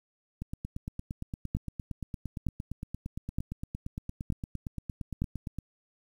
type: two click trains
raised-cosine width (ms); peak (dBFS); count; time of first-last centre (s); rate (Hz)
5; -17 / -23; 5 / 46; 1.55-5.22 / 0.42-5.586; 1.09 / 8.71
effects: 9-bit